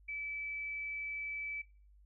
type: tone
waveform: sine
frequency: 2306 Hz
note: D7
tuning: 32 cents flat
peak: -38 dBFS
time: 0.08-1.62 s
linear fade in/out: 10 ms
effects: noise-tail reverb RT60 0.4 s tail -20 dB re dry + added 50 Hz sine -59 dBFS peak until 2.05 s